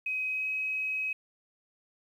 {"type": "tone with pitch glide", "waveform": "sine", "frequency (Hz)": [2527, 2543], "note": ["D#7", "D#7"], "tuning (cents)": [26, 37], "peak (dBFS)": -29, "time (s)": [0.06, 1.13], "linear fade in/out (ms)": 5, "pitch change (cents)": 11, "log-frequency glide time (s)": [0.27, 0.47], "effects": ["10-bit"]}